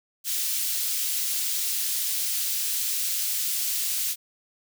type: high-pass noise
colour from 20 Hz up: white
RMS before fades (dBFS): -27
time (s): 0.24-4.16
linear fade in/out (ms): 50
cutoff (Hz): 3300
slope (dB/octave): 12
effects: none